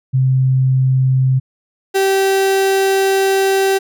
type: tone pair in turn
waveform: sine / 35% pulse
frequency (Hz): 130.81 / 387.5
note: C3 / G4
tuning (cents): 0 / -20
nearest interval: octave + perfect fifth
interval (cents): 1880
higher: second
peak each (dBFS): -10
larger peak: neither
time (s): 0.13-1.4 / 1.94-3.79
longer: second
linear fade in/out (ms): 20
effects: none